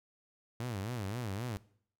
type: tone with vibrato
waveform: sawtooth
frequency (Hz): 109.4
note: A2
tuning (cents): -9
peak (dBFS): -32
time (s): 0.6-1.57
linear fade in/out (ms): 0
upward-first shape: sine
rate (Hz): 3.8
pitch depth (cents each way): 240
effects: noise-tail reverb RT60 0.6 s tail -21 dB re dry